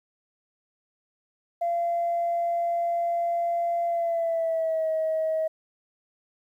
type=tone with pitch glide; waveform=sine; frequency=686 to 636.4 Hz; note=F5 to D#5; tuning=-31 to +39 cents; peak=-22 dBFS; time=1.61-5.48 s; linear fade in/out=10 ms; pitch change=-130 cents; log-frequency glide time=3.87-4.89 s; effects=tanh soft clip ceiling -19 dBFS + 10-bit